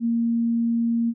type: tone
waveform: sine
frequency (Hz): 232.3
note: A#3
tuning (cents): -6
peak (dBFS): -19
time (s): 0-1.14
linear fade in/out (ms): 50
effects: none